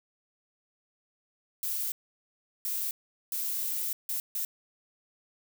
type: noise bursts at uneven times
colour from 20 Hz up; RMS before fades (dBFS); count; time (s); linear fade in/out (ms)
violet; -32; 5; 1.63-1.92 / 2.65-2.91 / 3.32-3.93 / 4.09-4.2 / 4.35-4.45; 2
effects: none